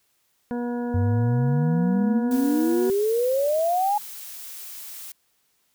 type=harmonic tone; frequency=241 Hz; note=B3; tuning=42 cents flat; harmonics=1 / 2 / 3 / 4 / 6 / 7; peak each=-26 / -31 / -38 / -40 / -45 / -48 dBFS; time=0.51-2.9 s; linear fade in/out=0 ms
type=exponential sweep; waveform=sine; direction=up; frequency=92.5 to 845 Hz; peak=-19 dBFS; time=0.94-3.98 s; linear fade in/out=5 ms
type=noise; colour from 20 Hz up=blue; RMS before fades=-38 dBFS; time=2.31-5.12 s; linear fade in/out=2 ms
effects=white hiss -68 dBFS RMS until 5.74 s